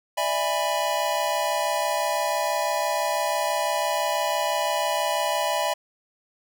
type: chord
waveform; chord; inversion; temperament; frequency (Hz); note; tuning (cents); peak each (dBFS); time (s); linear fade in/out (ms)
square; E dominant seventh; third; just; 593.3 / 659.3 / 824.1 / 988.9; D5 / E5 / G#5 / B5; +18 / 0 / -14 / +2; -29; 0.17-5.74; 10
effects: none